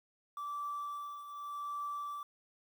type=tone with tremolo; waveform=triangle; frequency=1163 Hz; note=D6; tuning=17 cents flat; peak=-32 dBFS; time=0.37-2.23 s; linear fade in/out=2 ms; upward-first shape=triangle; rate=0.85 Hz; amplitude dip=75%; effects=tanh soft clip ceiling -34 dBFS + 10-bit